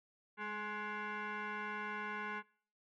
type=tone with frequency modulation; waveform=sine; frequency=207.7 Hz; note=G#3; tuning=in tune; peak=-38 dBFS; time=0.37-2.43 s; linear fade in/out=50 ms; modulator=631 Hz; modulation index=3.1; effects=noise-tail reverb RT60 0.5 s tail -23 dB re dry + tanh soft clip ceiling -34 dBFS